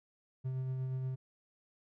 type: tone with tremolo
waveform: triangle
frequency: 130.2 Hz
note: C3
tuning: 8 cents flat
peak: -31 dBFS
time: 0.44-1.16 s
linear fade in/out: 20 ms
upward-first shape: sine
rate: 8.4 Hz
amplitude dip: 25%
effects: none